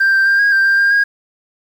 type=tone with pitch steps; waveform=sine; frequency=1580 / 1570 / 1591 / 1637 / 1577 / 1588 / 1602 / 1632 Hz; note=G6 / G6 / G6 / G#6 / G6 / G6 / G6 / G#6; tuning=+13 / +2 / +25 / -25 / +10 / +22 / +37 / -31 cents; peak=-7 dBFS; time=0-1.04 s; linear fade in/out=10 ms; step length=130 ms; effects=tanh soft clip ceiling -8 dBFS + 7-bit